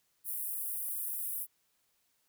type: high-pass noise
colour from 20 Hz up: pink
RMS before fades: -37 dBFS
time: 0.24-1.47 s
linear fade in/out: 50 ms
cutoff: 10000 Hz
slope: 48 dB/octave
effects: white hiss -75 dBFS RMS until 2.28 s